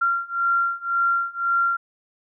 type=beating tone pair; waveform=sine; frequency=1378 / 1379.9 Hz; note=F6 / F6; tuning=-24 / -21 cents; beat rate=1.9 Hz; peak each=-23 / -22 dBFS; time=0.01-1.77 s; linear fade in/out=10 ms; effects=none